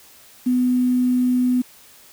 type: tone with quantisation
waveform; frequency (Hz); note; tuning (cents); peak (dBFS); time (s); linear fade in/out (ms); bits
sine; 250; B3; +21; -15; 0.46-1.62; 10; 7
effects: white hiss -48 dBFS RMS until 2.12 s